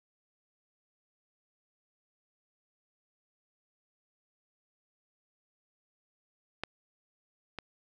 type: clicks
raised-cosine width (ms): 0.3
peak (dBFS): -17 / -22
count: 2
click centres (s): 6.636 / 7.587
effects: none